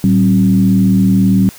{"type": "tone with frequency modulation", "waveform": "sine", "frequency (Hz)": 190.3, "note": "F#3", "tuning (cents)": 49, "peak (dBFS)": -7, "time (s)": [0.04, 1.49], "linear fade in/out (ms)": 0, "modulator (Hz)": 78.3, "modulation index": 0.78, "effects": ["white hiss -37 dBFS RMS until 1.58 s"]}